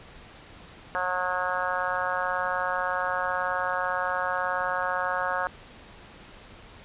harmonic tone, 181.9 Hz, F#3, 29 cents flat, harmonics 3 / 4 / 5 / 6 / 7 / 8 / 9, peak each -33 / -33 / -33 / -33 / -33 / -33 / -33 dBFS, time 0.95-5.47 s, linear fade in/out 0 ms, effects pink hiss -48 dBFS RMS until 6.84 s + resampled to 8000 Hz

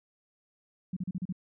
sine tone bursts, 182.7 Hz, F#3, 22 cents flat, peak -30 dBFS, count 6, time 0.93-1.326 s, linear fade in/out 5 ms, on 36 ms, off 36 ms, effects none

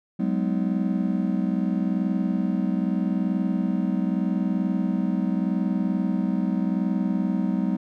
triangle chord, G# minor seventh, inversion third, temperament just, 186.89 / 207.7 / 249.2 / 311.5 Hz, F#3 / G#3 / B3 / D#4, +18 / 0 / +16 / +2 cents, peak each -23 / -25 / -26 / -29 dBFS, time 0.19-7.77 s, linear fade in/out 10 ms, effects none

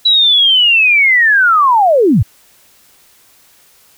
sine linear sweep, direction down, 3951 to 73.42 Hz, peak -6 dBFS, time 0.05-2.23 s, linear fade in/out 10 ms, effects white hiss -48 dBFS RMS until 3.97 s

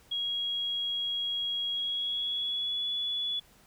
sine tone with pitch glide, 3300 to 3416 Hz, G#7 to G#7, -12 to +48 cents, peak -29 dBFS, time 0.11-3.4 s, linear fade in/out 10 ms, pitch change +60 cents, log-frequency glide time 1.74-2.89 s, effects pink hiss -60 dBFS RMS until 3.66 s

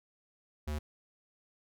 square tone, 75.3 Hz, D2, 44 cents sharp, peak -34 dBFS, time 0.67-0.79 s, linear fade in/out 10 ms, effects none

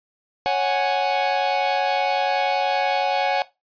45% pulse chord, C# suspended fourth, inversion none, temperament equal, 554.4 / 740 / 830.6 Hz, C#5 / F#5 / G#5, 0 / 0 / 0 cents, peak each -25 / -22 / -23 dBFS, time 0.46-3.42 s, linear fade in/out 0 ms, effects noise-tail reverb RT60 0.2 s tail -17 dB re dry + resampled to 11025 Hz

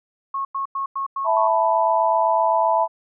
sine tone bursts, 1093 Hz, C#6, 25 cents flat, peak -22 dBFS, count 6, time 0.34-1.475 s, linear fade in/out 5 ms, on 110 ms, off 95 ms
sine chord, E suspended fourth, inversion none, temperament equal, 659.3 / 880 / 987.8 Hz, E5 / A5 / B5, 0 / 0 / 0 cents, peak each -20 dBFS, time 1.24-2.88 s, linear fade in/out 50 ms
effects none

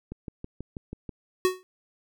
click train, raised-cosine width 3 ms, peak -23 dBFS, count 7, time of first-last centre 0.12-1.092 s, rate 6.17 Hz
square tone with exponential decay, 370 Hz, F#4, in tune, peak -17 dBFS, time 1.45-1.63 s, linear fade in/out 0 ms, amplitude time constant 37 ms
effects none

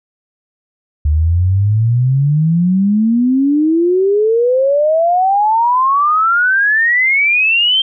sine exponential sweep, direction up, 72.9 to 3173 Hz, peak -9 dBFS, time 1.05-7.82 s, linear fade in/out 5 ms, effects none

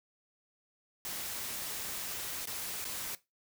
white noise with dropouts, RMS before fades -39 dBFS, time 1.05-3.15 s, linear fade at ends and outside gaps 1 ms, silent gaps 2.456-2.472 / 2.844-2.851 s, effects noise-tail reverb RT60 0.2 s tail -17 dB re dry

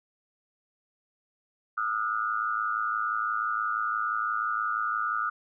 sine tone cluster, 1218 / 1324 / 1435 Hz, D#6 / E6 / F6, -37 / +7 / +47 cents, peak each -30 / -31 / -31 dBFS, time 1.77-5.3 s, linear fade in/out 10 ms, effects none

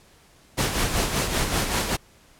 pink noise with tremolo, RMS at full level -22 dBFS, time 0.57-1.97 s, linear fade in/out 20 ms, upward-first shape sine, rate 5.2 Hz, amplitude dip 50%, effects pink hiss -55 dBFS RMS until 2.39 s + low-pass 12000 Hz 12 dB/octave

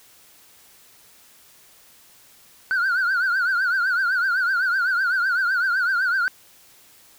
sine tone with vibrato, 1480 Hz, F#6, in tune, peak -16 dBFS, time 2.71-6.28 s, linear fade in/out 0 ms, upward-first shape triangle, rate 7.9 Hz, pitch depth 140 cents each way, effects tanh soft clip ceiling -17 dBFS + white hiss -52 dBFS RMS until 7.18 s

